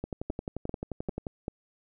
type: two click trains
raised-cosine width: 2 ms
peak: -20 / -19 dBFS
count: 15 / 4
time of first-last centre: 0.04-1.268 / 0.3-1.481 s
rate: 11.4 / 2.54 Hz
effects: none